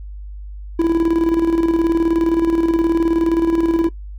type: tone with tremolo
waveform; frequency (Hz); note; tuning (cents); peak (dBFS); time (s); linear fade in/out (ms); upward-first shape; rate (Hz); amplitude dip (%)
triangle; 331.6; E4; +10; -9; 0.79-3.89; 5; square; 19; 50
effects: noise-tail reverb RT60 0.1 s tail -18 dB re dry + added 50 Hz sine -29 dBFS peak until 4.18 s